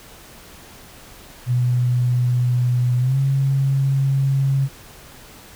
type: tone with pitch glide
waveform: sine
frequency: 123.47 to 136.21 Hz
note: B2 to C#3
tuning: 0 to -30 cents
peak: -15 dBFS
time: 1.46-4.69 s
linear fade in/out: 50 ms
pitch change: +170 cents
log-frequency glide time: 2.99-3.18 s
effects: pink hiss -43 dBFS RMS until 5.55 s